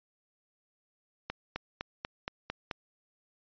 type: accelerating click train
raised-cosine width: 0.3 ms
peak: -18 dBFS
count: 7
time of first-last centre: 1.3-2.712 s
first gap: 260 ms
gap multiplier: 0.96
effects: resampled to 11025 Hz